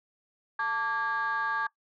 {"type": "tone cluster", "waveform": "sine", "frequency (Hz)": [887, 1163, 1630], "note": ["A5", "D6", "G#6"], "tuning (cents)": [14, -17, -33], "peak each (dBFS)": [-32, -30, -29], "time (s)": [0.59, 1.67], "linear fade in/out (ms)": 5, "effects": ["noise-tail reverb RT60 0.1 s tail -20 dB re dry", "tanh soft clip ceiling -22 dBFS"]}